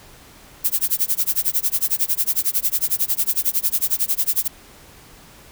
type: noise with tremolo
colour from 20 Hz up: violet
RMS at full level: -17 dBFS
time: 0.64-4.48 s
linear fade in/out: 10 ms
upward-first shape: sine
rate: 11 Hz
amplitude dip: 100%
effects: pink hiss -46 dBFS RMS until 5.51 s